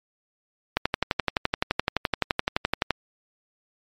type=click train; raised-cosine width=0.3 ms; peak=-5 dBFS; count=26; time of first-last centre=0.77-2.907 s; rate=11.7 Hz; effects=MP3 64 kbps